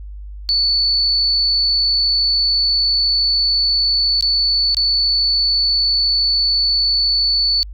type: tone with dropouts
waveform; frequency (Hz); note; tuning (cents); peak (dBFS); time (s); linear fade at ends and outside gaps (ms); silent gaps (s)
sine; 4467; C#8; +12; -13; 0.49-7.63; 0; 4.209-4.225 / 4.746-4.769
effects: added 50 Hz sine -29 dBFS peak until 7.73 s